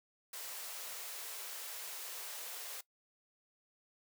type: high-pass noise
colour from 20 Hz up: white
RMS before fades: -45 dBFS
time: 0.33-2.81 s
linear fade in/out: 5 ms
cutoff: 400 Hz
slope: 48 dB/octave
effects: noise-tail reverb RT60 0.1 s tail -19 dB re dry